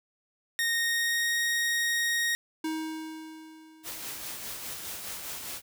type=tone with pitch glide; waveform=sawtooth; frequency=1853 to 1870.2 Hz; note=A#6 to A#6; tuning=-11 to +5 cents; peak=-22 dBFS; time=0.59-2.35 s; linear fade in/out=0 ms; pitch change=+16 cents; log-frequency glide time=0.7-1.39 s
type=tone with exponential decay; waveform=square; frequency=316.5 Hz; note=D#4; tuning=30 cents sharp; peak=-29 dBFS; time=2.64-4.58 s; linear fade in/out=5 ms; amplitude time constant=420 ms
type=noise with tremolo; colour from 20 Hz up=white; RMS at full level=-37 dBFS; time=3.83-5.62 s; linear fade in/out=50 ms; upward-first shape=sine; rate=4.9 Hz; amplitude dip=35%
effects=none

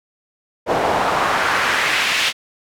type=noise with band-pass filter sweep; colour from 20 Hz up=pink; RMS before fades=-18 dBFS; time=0.66-2.33 s; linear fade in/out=50 ms; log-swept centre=600 to 3000 Hz; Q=1.4; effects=none

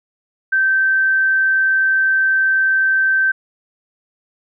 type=tone; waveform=sine; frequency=1553 Hz; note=G6; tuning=17 cents flat; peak=-12 dBFS; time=0.52-3.32 s; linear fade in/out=10 ms; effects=none

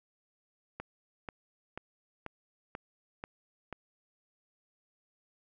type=click train; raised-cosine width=0.5 ms; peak=-24 dBFS; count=7; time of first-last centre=0.8-3.727 s; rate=2.05 Hz; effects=none

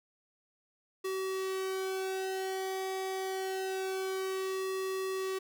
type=tone with flanger; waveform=sawtooth; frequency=380.3 Hz; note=F#4; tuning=48 cents sharp; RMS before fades=-35 dBFS; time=1.04-5.39 s; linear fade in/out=10 ms; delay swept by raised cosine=1.3 to 1.92 ms; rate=0.26 Hz; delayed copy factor=-0.85; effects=none

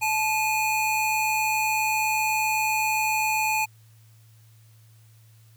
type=tone pair together; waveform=square; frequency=868.2 / 2457 Hz; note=A5 / D#7; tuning=-23 / -22 cents; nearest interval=octave + tritone; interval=1801 cents; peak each=-25 / -26 dBFS; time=0.01-3.66 s; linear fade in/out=20 ms; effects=added 111 Hz sine -51 dBFS peak until 5.56 s + white hiss -62 dBFS RMS until 5.56 s

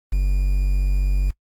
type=tone with quantisation; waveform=triangle; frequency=47.56 Hz; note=F#1; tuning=48 cents sharp; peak=-14 dBFS; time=0.12-1.31 s; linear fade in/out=10 ms; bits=7; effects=noise-tail reverb RT60 0.1 s tail -22 dB re dry + AAC 64 kbps

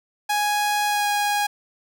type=tone with pitch glide; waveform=sawtooth; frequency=830.6 to 823.4 Hz; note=G#5 to G#5; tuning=0 to -15 cents; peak=-16 dBFS; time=0.29-1.47 s; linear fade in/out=10 ms; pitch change=-15 cents; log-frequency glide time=0.87-1.06 s; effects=9-bit

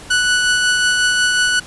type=tone with tremolo; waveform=sawtooth; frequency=1480 Hz; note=F#6; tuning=in tune; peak=-8 dBFS; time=0.1-1.6 s; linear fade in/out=10 ms; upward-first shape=triangle; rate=5.5 Hz; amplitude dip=30%; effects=pink hiss -37 dBFS RMS until 1.66 s + resampled to 24000 Hz

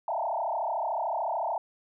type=tone with frequency modulation; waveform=sine; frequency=784 Hz; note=G5; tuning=in tune; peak=-27 dBFS; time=0.08-1.58 s; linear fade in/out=2 ms; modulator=33.6 Hz; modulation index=4.5; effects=none

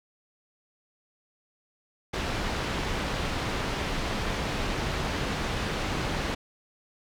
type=low-pass noise; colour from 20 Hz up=pink; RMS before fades=-30 dBFS; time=2.13-6.35 s; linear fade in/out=10 ms; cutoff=4100 Hz; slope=12 dB/octave; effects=none

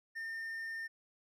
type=tone; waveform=triangle; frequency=1812 Hz; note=A#6; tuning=50 cents flat; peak=-37 dBFS; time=0.15-0.88 s; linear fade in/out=20 ms; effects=none

